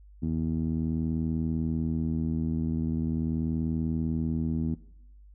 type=tone with low-pass filter; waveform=15% pulse; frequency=80.4 Hz; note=E2; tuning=43 cents flat; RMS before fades=-29 dBFS; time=0.22-4.75 s; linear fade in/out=10 ms; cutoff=250 Hz; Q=2; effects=noise-tail reverb RT60 0.8 s tail -19 dB re dry + added 50 Hz sine -49 dBFS peak until 5.34 s